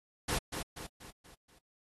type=noise with echo; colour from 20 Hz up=pink; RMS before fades=-33 dBFS; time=0.28-0.39 s; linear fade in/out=10 ms; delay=240 ms; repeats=5; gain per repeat=-6 dB; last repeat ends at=1.59 s; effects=AAC 32 kbps